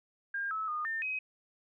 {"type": "tone with pitch steps", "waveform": "sine", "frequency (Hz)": [1608, 1299, 1225, 1800, 2530], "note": ["G6", "E6", "D#6", "A6", "D#7"], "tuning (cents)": [44, -26, -27, 39, 28], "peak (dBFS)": -32, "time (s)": [0.34, 1.19], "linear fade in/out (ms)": 5, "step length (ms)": 170, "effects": []}